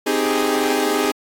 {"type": "chord", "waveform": "sawtooth", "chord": "Ab major seventh", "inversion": "first", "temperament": "equal", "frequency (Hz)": [261.6, 311.1, 392, 415.3], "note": ["C4", "Eb4", "G4", "Ab4"], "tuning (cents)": [0, 0, 0, 0], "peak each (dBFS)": [-20, -19, -20, -17], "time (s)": [0.06, 1.12], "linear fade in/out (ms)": 10, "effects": ["AAC 64 kbps"]}